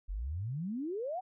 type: exponential sweep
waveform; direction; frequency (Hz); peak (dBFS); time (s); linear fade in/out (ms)
sine; up; 41.73 to 780; -34; 0.08-1.21; 20
effects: none